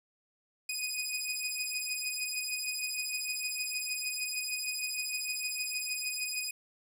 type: beating tone pair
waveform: 15% pulse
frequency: 2489 / 2495.5 Hz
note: D#7 / D#7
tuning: 0 / +5 cents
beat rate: 6.5 Hz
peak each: -29 / -30 dBFS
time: 0.69-6.51 s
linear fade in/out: 5 ms
effects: none